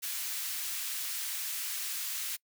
white high-pass noise, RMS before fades -36 dBFS, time 0.02-2.37 s, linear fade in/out 20 ms, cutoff 1700 Hz, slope 12 dB/octave, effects noise-tail reverb RT60 0.1 s tail -25 dB re dry

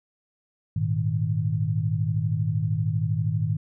sine chord, Ab suspended second, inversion none, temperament equal, 103.83 / 116.54 / 155.56 Hz, Ab2 / Bb2 / Eb3, 0 / 0 / 0 cents, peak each -26 / -27 / -26 dBFS, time 0.76-3.57 s, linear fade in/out 5 ms, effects none

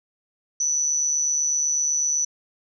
sine tone with amplitude modulation, 5960 Hz, F#8, 12 cents sharp, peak -17 dBFS, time 0.6-2.25 s, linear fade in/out 5 ms, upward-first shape sine, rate 148 Hz, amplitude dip 60%, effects none

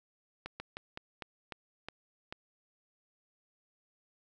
slowing click train, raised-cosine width 0.3 ms, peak -24 dBFS, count 8, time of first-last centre 0.46-2.325 s, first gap 140 ms, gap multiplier 1.21, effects none

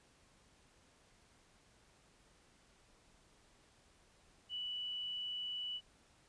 sine tone, 2960 Hz, F#7, in tune, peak -39 dBFS, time 4.49-5.81 s, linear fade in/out 50 ms, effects pink hiss -68 dBFS RMS until 6.28 s + resampled to 22050 Hz

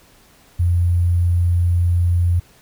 sine tone with sample-and-hold, 87.31 Hz, F2, in tune, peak -13 dBFS, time 0.59-2.4 s, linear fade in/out 10 ms, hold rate 11025 Hz, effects pink hiss -51 dBFS RMS until 2.61 s

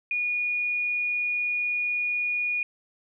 sine tone, 2448 Hz, D#7, 29 cents flat, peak -24 dBFS, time 0.11-2.63 s, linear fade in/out 2 ms, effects none

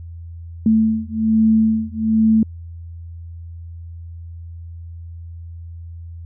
sine beating tone pair, 220 / 221.2 Hz, A3 / A3, 0 / +9 cents, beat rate 1.2 Hz, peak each -16 dBFS, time 0.66-2.43 s, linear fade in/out 2 ms, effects added 84 Hz sine -31 dBFS peak until 6.25 s

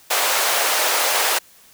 pink high-pass noise, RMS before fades -19 dBFS, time 0.1-1.39 s, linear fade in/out 10 ms, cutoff 530 Hz, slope 24 dB/octave, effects white hiss -50 dBFS RMS until 1.73 s

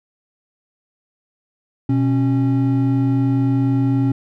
triangle tone pair together, 123.47 / 273.5 Hz, B2 / C#4, 0 / -23 cents, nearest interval octave + major second, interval 1377 cents, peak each -15 dBFS, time 1.89-4.12 s, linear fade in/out 5 ms, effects none

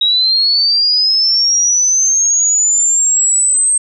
sine linear sweep, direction up, 3800 to 8372 Hz, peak -9 dBFS, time 0.01-3.78 s, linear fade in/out 5 ms, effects none

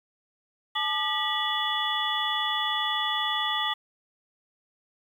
sine tone cluster, 861 / 1202 / 1942 / 2947 / 3425 Hz, A5 / D6 / B6 / F#7 / A7, -38 / +40 / -30 / -8 / -47 cents, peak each -32 / -31 / -32 / -34 / -29 dBFS, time 0.75-3.74 s, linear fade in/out 10 ms, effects 9-bit

